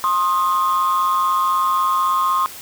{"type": "tone pair together", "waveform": "sine", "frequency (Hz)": [1060.6, 1244.5], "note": ["C6", "D#6"], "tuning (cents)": [23, 0], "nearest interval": "minor third", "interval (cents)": 277, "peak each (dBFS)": [-15, -18], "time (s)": [0.04, 2.46], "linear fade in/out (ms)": 0, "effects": ["tanh soft clip ceiling -11 dBFS", "white hiss -36 dBFS RMS until 2.61 s"]}